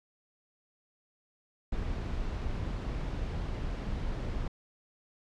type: noise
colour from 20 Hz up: brown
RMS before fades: -34 dBFS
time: 1.72-4.48 s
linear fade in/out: 5 ms
effects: low-pass 5000 Hz 12 dB/octave